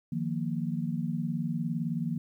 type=chord; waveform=sine; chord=Eb suspended second; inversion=none; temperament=just; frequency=155.56 / 175.01 / 233.3 Hz; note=Eb3 / F3 / Bb3; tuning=0 / +4 / +2 cents; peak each=-33 dBFS; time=0.12-2.18 s; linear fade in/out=5 ms; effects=11-bit